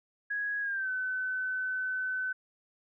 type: tone with pitch glide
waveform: sine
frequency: 1661.2 to 1514.6 Hz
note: G#6 to F#6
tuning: 0 to +40 cents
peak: -30 dBFS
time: 0.3-2.33 s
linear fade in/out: 10 ms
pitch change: -160 cents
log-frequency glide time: 0.61-0.9 s
effects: none